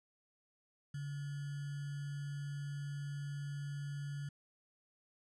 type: tone with sample-and-hold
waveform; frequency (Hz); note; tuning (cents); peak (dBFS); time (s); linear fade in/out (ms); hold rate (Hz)
sine; 142.6; C#3; +49; -39; 0.94-4.29; 5; 1575
effects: resampled to 24000 Hz